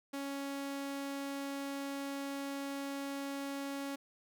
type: tone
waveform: sawtooth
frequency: 277.9 Hz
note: C#4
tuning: 4 cents sharp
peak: -34 dBFS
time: 0.13-3.96 s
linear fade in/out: 10 ms
effects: none